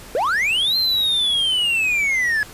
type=linear two-way sweep; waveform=triangle; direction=up then down; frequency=440 to 4186 to 1676 Hz; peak=-15 dBFS; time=0.15-2.43 s; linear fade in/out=0 ms; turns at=0.77 s; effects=pink hiss -40 dBFS RMS until 2.53 s + resampled to 32000 Hz